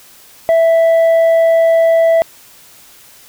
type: tone with tanh clipping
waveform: triangle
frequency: 659.3 Hz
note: E5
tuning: in tune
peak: -8 dBFS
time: 0.49-2.22 s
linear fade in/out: 0 ms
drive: 8 dB
effects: white hiss -42 dBFS RMS until 3.28 s